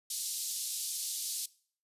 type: band-pass noise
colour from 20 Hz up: white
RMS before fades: -37 dBFS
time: 0.1-1.46 s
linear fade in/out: 5 ms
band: 3900 to 12000 Hz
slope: 24 dB/octave
effects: noise-tail reverb RT60 0.5 s tail -21 dB re dry + resampled to 32000 Hz